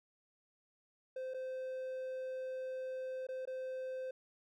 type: tone with dropouts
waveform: triangle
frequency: 518 Hz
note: C5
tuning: 17 cents flat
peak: -37 dBFS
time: 1.16-4.11 s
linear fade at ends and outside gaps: 5 ms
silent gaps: 1.338-1.343 / 3.269-3.287 / 3.454-3.473 s
effects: none